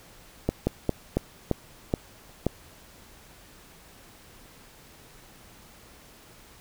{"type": "slowing click train", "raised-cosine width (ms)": 2, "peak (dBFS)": -9, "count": 7, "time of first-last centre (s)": [0.49, 2.466], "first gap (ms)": 180, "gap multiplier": 1.24, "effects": ["pink hiss -52 dBFS RMS until 6.6 s"]}